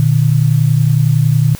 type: tone pair together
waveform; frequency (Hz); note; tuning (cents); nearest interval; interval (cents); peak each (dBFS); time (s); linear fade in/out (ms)
sine; 120 / 150.85; B2 / D3; -49 / +47; major third; 396; -11; 0-1.55; 0
effects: white hiss -35 dBFS RMS until 1.59 s